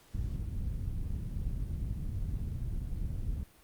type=low-pass noise; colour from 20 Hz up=pink; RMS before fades=-35 dBFS; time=0.14-3.44 s; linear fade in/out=10 ms; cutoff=120 Hz; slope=12 dB/octave; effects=pink hiss -61 dBFS RMS until 3.63 s + Opus 48 kbps